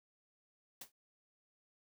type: noise with exponential decay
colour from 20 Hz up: white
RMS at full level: -43 dBFS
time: 0.81-0.92 s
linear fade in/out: 5 ms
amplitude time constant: 22 ms
effects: none